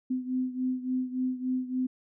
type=beating tone pair; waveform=sine; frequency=254.6 / 258.1 Hz; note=C4 / C4; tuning=-47 / -23 cents; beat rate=3.5 Hz; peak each=-29 / -33 dBFS; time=0.1-1.87 s; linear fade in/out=10 ms; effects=none